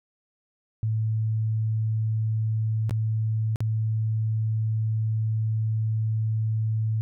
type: tone with dropouts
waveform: sine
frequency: 110 Hz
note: A2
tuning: in tune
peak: -22 dBFS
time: 0.83-7.01 s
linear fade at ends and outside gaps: 0 ms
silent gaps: 2.895-2.909 / 3.559-3.605 s
effects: none